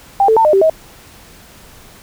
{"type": "tone with pitch steps", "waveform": "sine", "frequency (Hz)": [792, 442.6, 898, 609, 388.7, 637], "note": ["G5", "A4", "A5", "D#5", "G4", "D#5"], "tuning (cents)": [18, 10, 35, -37, -15, 41], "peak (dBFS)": -7, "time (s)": [0.2, 0.698], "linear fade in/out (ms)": 2, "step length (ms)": 83, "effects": ["pink hiss -41 dBFS RMS until 2.02 s"]}